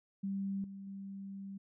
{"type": "tone with level steps", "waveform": "sine", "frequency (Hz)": 196, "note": "G3", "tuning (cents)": 0, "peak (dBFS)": [-34, -44, -42], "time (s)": [0.23, 1.58], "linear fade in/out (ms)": 10, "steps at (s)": [0.64, 0.87], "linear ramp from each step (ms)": 2, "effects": []}